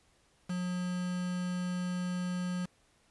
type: tone with quantisation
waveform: triangle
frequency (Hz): 180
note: F#3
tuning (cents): -47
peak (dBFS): -30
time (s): 0.49-2.66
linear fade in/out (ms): 10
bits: 7
effects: pink hiss -68 dBFS RMS until 3.1 s + resampled to 24000 Hz